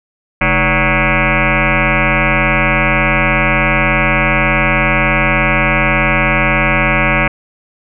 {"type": "tone with frequency modulation", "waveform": "sine", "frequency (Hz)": 1108.7, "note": "C#6", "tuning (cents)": 0, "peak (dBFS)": -9, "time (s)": [0.41, 7.28], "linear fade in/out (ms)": 5, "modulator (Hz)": 178, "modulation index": 7.7, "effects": []}